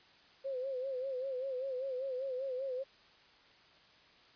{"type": "tone with vibrato", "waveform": "sine", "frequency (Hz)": 523.3, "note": "C5", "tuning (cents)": 0, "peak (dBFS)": -35, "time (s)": [0.44, 2.84], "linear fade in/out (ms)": 20, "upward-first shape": "sine", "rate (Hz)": 5.1, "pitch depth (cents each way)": 82, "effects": ["white hiss -62 dBFS RMS until 4.35 s", "resampled to 11025 Hz"]}